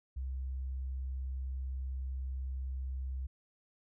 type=tone; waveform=sine; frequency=65.41 Hz; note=C2; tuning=in tune; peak=-35 dBFS; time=0.16-3.27 s; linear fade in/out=10 ms; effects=none